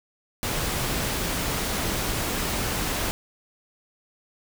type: noise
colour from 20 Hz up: pink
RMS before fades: -27 dBFS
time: 0.43-3.11 s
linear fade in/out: 0 ms
effects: none